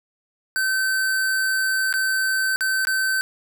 square tone with dropouts, 1539 Hz, G6, 32 cents flat, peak -20 dBFS, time 0.56-3.21 s, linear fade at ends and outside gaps 0 ms, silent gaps 1.927-1.939 / 2.56-2.608 / 2.851-2.871 s, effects none

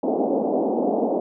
pink band-pass noise, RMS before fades -22 dBFS, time 0.03-1.2 s, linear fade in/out 5 ms, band 220 to 770 Hz, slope 48 dB/octave, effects none

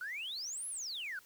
sine exponential two-way sweep, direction up then down, 1426 to 11130 to 1426 Hz, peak -37 dBFS, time 0.01-1.19 s, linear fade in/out 2 ms, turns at 0.68 s, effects tanh soft clip ceiling -35 dBFS + white hiss -62 dBFS RMS until 1.25 s

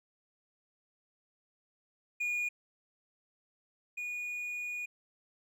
triangle tone pair in turn, 2441 / 2452 Hz, D#7 / D#7, -34 / -26 cents, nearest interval unison, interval 8 cents, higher second, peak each -29 / -34 dBFS, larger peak first, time 2.2-2.49 / 3.97-4.86 s, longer second, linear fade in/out 10 ms, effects none

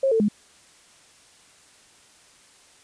sine tone with pitch steps, 538 / 447.9 / 208 Hz, C5 / A4 / G#3, +48 / +31 / +3 cents, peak -17 dBFS, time 0.03-0.285 s, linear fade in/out 5 ms, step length 85 ms, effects white hiss -54 dBFS RMS until 2.83 s + resampled to 22050 Hz

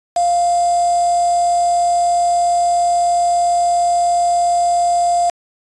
sine tone with quantisation, 698.5 Hz, F5, in tune, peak -12 dBFS, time 0.16-5.3 s, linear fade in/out 5 ms, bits 4, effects resampled to 22050 Hz

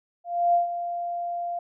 sine tone with ADSR envelope, 695 Hz, F5, 9 cents flat, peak -16 dBFS, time 0.24-1.59 s, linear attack 300 ms, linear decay 130 ms, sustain -11 dB, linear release 4 ms, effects none

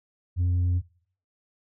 sine tone, 89 Hz, F2, 33 cents sharp, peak -18 dBFS, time 0.36-0.82 s, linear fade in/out 50 ms, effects noise-tail reverb RT60 0.5 s tail -19 dB re dry + tanh soft clip ceiling -20 dBFS

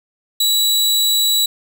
sawtooth tone, 3916 Hz, B7, 15 cents flat, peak -10 dBFS, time 0.4-1.46 s, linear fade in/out 5 ms, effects none

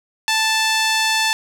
sawtooth tone with band-pass filter, 880 Hz, A5, in tune, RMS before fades -18 dBFS, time 0.28-1.33 s, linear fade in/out 0 ms, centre 4100 Hz, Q 0.71, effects none

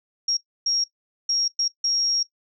sine tone bursts at uneven times, 5588 Hz, F8, in tune, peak -20 dBFS, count 5, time 0.28-0.37 / 0.66-0.84 / 1.29-1.48 / 1.59-1.68 / 1.84-2.23 s, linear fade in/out 5 ms, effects noise-tail reverb RT60 0.1 s tail -17 dB re dry

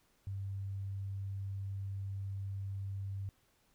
sine tone, 98 Hz, G2, in tune, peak -37 dBFS, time 0.27-3.29 s, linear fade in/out 0 ms, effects pink hiss -72 dBFS RMS until 3.74 s

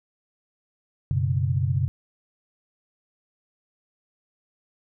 sine chord, F# suspended fourth, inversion none, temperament equal with one note detuned, 93.52 / 123.47 / 138.59 Hz, F#2 / B2 / C#3, +19 / 0 / 0 cents, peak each -25 dBFS, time 1.11-1.88 s, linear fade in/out 0 ms, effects none

